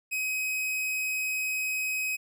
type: tone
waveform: 45% pulse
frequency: 2530 Hz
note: D#7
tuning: 28 cents sharp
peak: -28 dBFS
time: 0.11-2.17 s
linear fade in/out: 20 ms
effects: none